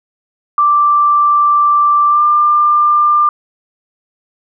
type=tone with pitch glide; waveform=sine; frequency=1174.7 to 1193.9 Hz; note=D6 to D6; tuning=0 to +28 cents; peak=-7 dBFS; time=0.58-3.29 s; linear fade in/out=2 ms; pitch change=+28 cents; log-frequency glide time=2.09-2.22 s; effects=none